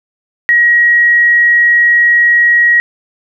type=tone; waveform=sine; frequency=1900 Hz; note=A#6; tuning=33 cents sharp; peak=-5 dBFS; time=0.49-2.8 s; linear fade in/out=0 ms; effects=none